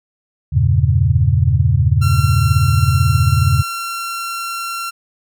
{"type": "chord", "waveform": "sine", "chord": "E diminished seventh", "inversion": "none", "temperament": "equal", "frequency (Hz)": [82.41, 98, 116.54, 138.59], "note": ["E2", "G2", "Bb2", "Db3"], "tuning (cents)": [0, 0, 0, 0], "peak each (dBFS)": -16, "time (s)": [0.52, 3.63], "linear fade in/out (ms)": 20}
{"type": "tone", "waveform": "sawtooth", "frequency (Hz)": 1365, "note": "F6", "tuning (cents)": -40, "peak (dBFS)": -18, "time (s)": [2.01, 4.91], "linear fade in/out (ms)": 20}
{"effects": []}